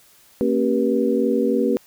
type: tone cluster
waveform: sine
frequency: 229.8 / 273 / 390.5 / 482.5 Hz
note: A#3 / C#4 / G4 / B4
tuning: -25 / -26 / -7 / -40 cents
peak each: -22 dBFS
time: 0.41-1.77 s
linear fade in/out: 0 ms
effects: white hiss -53 dBFS RMS until 1.86 s